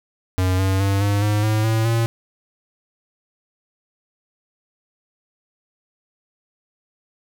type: tone with pitch steps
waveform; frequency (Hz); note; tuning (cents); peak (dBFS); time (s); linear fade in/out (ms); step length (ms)
square; 92.5 / 95.43 / 98.45 / 101.57 / 104.79 / 108.11 / 111.54 / 115.07; F#2 / G2 / G2 / G#2 / G#2 / A2 / A2 / A#2; 0 / -46 / +8 / -38 / +16 / -30 / +24 / -22; -17; 0.38-2.06; 0; 210
effects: none